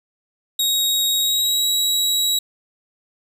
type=tone with pitch glide; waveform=sawtooth; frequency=3781 to 3869 Hz; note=A#7 to B7; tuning=+24 to -36 cents; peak=-14 dBFS; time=0.59-2.39 s; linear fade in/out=5 ms; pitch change=+40 cents; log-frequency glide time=1.18-1.67 s; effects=none